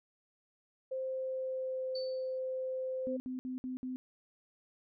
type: tone with pitch glide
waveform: sine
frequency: 523.3 to 518.5 Hz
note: C5 to C5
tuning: 0 to -16 cents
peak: -34 dBFS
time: 0.91-3.17 s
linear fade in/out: 10 ms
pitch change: -16 cents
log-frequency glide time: 1.02-1.87 s
type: tone with exponential decay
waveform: sine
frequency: 4518 Hz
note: C#8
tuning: 32 cents sharp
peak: -39 dBFS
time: 1.95-2.39 s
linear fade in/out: 5 ms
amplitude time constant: 94 ms
type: tone bursts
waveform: sine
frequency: 255.7 Hz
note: C4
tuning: 40 cents flat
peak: -36 dBFS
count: 5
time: 3.07-3.96 s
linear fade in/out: 0 ms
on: 130 ms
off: 60 ms
effects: none